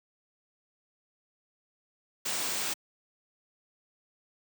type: band-stop noise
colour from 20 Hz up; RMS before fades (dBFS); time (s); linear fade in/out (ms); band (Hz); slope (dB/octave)
white; -32; 2.25-2.74; 10; 9700 to 15000; 96
effects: high-pass 150 Hz 12 dB/octave